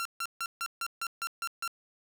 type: tone bursts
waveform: sawtooth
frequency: 1366 Hz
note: F6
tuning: 39 cents flat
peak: -28 dBFS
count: 9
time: 0-1.677 s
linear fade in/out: 0 ms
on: 53 ms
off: 150 ms
effects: none